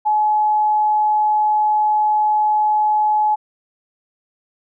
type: tone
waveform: sine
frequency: 850 Hz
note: G#5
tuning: 40 cents sharp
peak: -13 dBFS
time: 0.05-3.36 s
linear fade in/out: 20 ms
effects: none